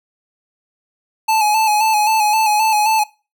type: tone with vibrato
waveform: square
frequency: 860 Hz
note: A5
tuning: 40 cents flat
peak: -13 dBFS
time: 1.28-3.04 s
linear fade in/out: 10 ms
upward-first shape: square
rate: 3.8 Hz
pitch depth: 38 cents each way
effects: noise-tail reverb RT60 0.3 s tail -21 dB re dry